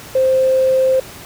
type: tone with tanh clipping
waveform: triangle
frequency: 523.3 Hz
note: C5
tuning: in tune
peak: -10 dBFS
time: 0.15-1 s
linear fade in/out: 5 ms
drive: 2 dB
effects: pink hiss -35 dBFS RMS until 1.25 s + high-pass 60 Hz 12 dB/octave